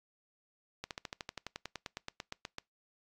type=slowing click train; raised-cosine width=0.2 ms; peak=-22 dBFS; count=19; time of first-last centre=0.84-2.584 s; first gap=68 ms; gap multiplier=1.04; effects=noise-tail reverb RT60 0.2 s tail -25 dB re dry + AAC 64 kbps